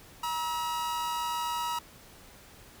45% pulse tone pair together, 954.6 / 1295 Hz, A#5 / E6, +41 / -31 cents, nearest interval perfect fourth, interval 528 cents, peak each -31 / -36 dBFS, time 0.23-1.79 s, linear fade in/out 5 ms, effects pink hiss -53 dBFS RMS until 2.8 s

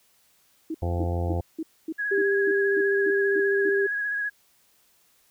sine tone bursts, 320.2 Hz, D#4, 50 cents sharp, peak -27 dBFS, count 11, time 0.7-3.695 s, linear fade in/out 5 ms, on 45 ms, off 250 ms
harmonic tone, 86.4 Hz, F2, 18 cents flat, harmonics 1 / 2 / 3 / 4 / 5 / 6 / 7 / 8 / 9 / 10, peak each -25 / -36 / -40 / -35 / -39 / -35 / -48 / -37 / -40 / -45 dBFS, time 0.82-1.41 s, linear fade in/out 5 ms
sine tone with vibrato, 1661.2 Hz, G#6, in tune, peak -25 dBFS, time 1.98-4.3 s, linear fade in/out 20 ms, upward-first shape sine, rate 15 Hz, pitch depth 28 cents each way
sine tone, 396.8 Hz, G4, 21 cents sharp, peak -21 dBFS, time 2.11-3.87 s, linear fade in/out 10 ms
effects white hiss -63 dBFS RMS until 5.3 s

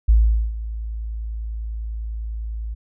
sine tone with ADSR envelope, 55 Hz, A1, in tune, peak -9 dBFS, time 0.08-2.75 s, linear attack 12 ms, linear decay 430 ms, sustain -16 dB, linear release 19 ms, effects none

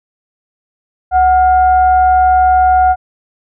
sine tone with frequency modulation, 740 Hz, F#5, in tune, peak -6 dBFS, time 1.11-2.96 s, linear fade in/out 50 ms, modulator 673 Hz, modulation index 0.38, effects none

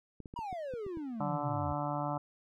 clicks, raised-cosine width 3 ms, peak -32 dBFS, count 8, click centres 0.203 / 0.258 / 0.339 / 0.39 / 0.528 / 0.738 / 0.865 / 0.972 s
triangle exponential sweep, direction down, 987.8 to 80.8 Hz, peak -35 dBFS, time 0.36-1.73 s, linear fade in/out 5 ms
harmonic tone, 146.1 Hz, D3, 9 cents flat, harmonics 1 / 2 / 4 / 5 / 6 / 7 / 8 / 9, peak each -38 / -40 / -40 / -39 / -40 / -42 / -45 / -44 dBFS, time 1.2-2.18 s, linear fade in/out 5 ms
effects none

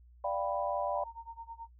sine chord, G dominant seventh, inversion second, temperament equal, 587.3 / 698.5 / 784 / 987.8 Hz, D5 / F5 / G5 / B5, 0 / 0 / 0 / 0 cents, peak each -34 / -37 / -37 / -37 dBFS, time 0.24-1.04 s, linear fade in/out 5 ms
sine tone with tremolo, 919 Hz, A#5, 25 cents flat, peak -40 dBFS, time 0.95-1.68 s, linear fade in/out 10 ms, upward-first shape sine, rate 9.3 Hz, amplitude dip 95%
effects noise-tail reverb RT60 0.1 s tail -22 dB re dry + added 60 Hz sine -55 dBFS peak until 1.79 s

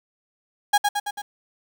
35% pulse tone with echo, 822 Hz, G#5, 18 cents flat, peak -12 dBFS, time 0.73-0.78 s, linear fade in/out 10 ms, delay 110 ms, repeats 4, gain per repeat -4 dB, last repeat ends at 1.22 s, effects 8-bit

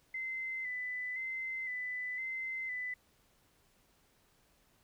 sine tone with vibrato, 2031 Hz, B6, 48 cents sharp, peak -36 dBFS, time 0.14-2.94 s, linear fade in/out 5 ms, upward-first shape square, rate 0.98 Hz, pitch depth 29 cents each way, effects pink hiss -70 dBFS RMS until 4.83 s

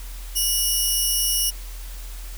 10% pulse tone pair together, 2909 / 5484 Hz, F#7 / F8, -30 / -32 cents, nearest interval major seventh, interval 1098 cents, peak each -14 / -17 dBFS, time 0.35-1.51 s, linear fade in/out 20 ms, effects added 42 Hz sine -32 dBFS peak until 2.37 s + white hiss -43 dBFS RMS until 2.37 s

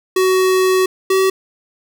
square tone pair in turn, 374 / 381.2 Hz, F#4 / G4, +19 / -48 cents, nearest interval unison, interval 33 cents, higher second, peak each -12 dBFS, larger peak neither, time 0.16-0.86 / 1.1-1.3 s, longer first, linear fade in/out 5 ms, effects none

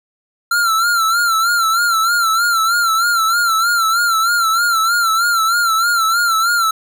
square tone with vibrato, 1365 Hz, F6, 40 cents flat, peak -13 dBFS, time 0.51-6.71 s, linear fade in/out 5 ms, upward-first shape sine, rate 3.2 Hz, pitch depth 76 cents each way, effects none

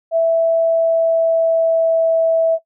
sine tone with pitch glide, 659.3 to 654.4 Hz, E5 to E5, 0 to -13 cents, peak -11 dBFS, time 0.11-2.59 s, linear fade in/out 50 ms, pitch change -13 cents, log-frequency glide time 0.6-2.18 s, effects noise-tail reverb RT60 0.1 s tail -20 dB re dry

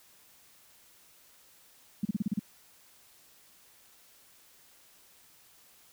sine tone bursts, 205.9 Hz, G#3, 15 cents flat, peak -25 dBFS, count 7, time 2.03-2.394 s, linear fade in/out 5 ms, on 22 ms, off 35 ms, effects white hiss -60 dBFS RMS until 5.92 s

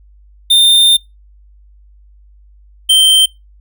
square tone pair in turn, 3618 / 3124 Hz, A7 / G7, +48 / -7 cents, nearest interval minor third, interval 255 cents, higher first, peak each -6 dBFS, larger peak neither, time 0.5-0.97 / 2.89-3.26 s, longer first, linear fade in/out 10 ms, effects noise-tail reverb RT60 0.2 s tail -24 dB re dry + added 50 Hz sine -41 dBFS peak until 3.6 s

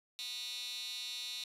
15% pulse tone with high-pass filter, 245.5 Hz, B3, 10 cents flat, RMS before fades -42 dBFS, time 0.19-1.44 s, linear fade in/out 0 ms, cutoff 3600 Hz, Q 5.9, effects resampled to 32000 Hz

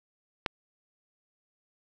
click, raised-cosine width 0.3 ms, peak -11 dBFS, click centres 0.462 s, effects none

